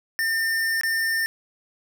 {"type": "tone with dropouts", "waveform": "square", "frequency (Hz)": 1805, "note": "A6", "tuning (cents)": 44, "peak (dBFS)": -22, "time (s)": [0.19, 1.26], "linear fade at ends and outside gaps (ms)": 0, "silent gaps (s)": [0.811, 0.834], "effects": []}